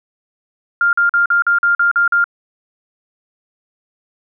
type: tone bursts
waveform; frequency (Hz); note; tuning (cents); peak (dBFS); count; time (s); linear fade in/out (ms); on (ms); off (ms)
sine; 1400; F6; +4; -10; 9; 0.81-2.242; 2; 120; 44
effects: none